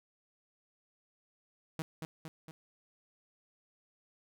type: tone with echo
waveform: sawtooth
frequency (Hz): 159.5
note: D#3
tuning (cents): +43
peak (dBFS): -31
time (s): 1.79-1.82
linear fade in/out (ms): 0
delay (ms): 230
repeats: 3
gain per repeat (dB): -4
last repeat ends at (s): 2.51
effects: none